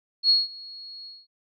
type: tone with ADSR envelope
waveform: sine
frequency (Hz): 4320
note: C#8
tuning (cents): -45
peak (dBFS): -14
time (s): 0.23-1.27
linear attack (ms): 65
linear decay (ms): 180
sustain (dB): -24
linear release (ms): 210
effects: none